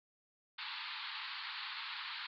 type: band-pass noise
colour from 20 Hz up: white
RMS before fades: -44 dBFS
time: 0.58-2.27 s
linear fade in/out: 10 ms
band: 850 to 4500 Hz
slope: 96 dB/octave
effects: none